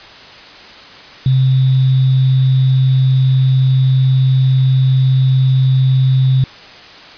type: tone with sample-and-hold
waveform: sine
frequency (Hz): 131.1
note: C3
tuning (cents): +4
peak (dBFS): -8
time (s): 1.26-6.44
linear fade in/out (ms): 2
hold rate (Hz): 3675
effects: white hiss -36 dBFS RMS until 7.17 s + resampled to 11025 Hz